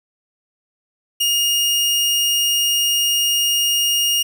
sawtooth tone, 2850 Hz, F7, 34 cents sharp, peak -12 dBFS, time 1.2-4.23 s, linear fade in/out 10 ms, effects none

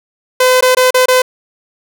sawtooth tone with dropouts, 509 Hz, C5, 48 cents flat, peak -3 dBFS, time 0.4-1.22 s, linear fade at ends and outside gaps 5 ms, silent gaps 0.609-0.624 / 0.749-0.769 / 0.907-0.943 / 1.058-1.083 s, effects none

